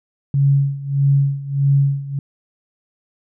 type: tone with tremolo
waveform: sine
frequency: 139.4 Hz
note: C#3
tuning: 10 cents sharp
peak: -10 dBFS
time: 0.34-2.19 s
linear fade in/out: 2 ms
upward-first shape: sine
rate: 1.6 Hz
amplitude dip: 85%
effects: none